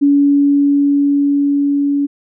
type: tone with level ramp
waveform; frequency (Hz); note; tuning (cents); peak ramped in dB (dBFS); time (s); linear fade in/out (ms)
sine; 283.9; C#4; +41; -7 to -12; 0.01-2.07; 20
effects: none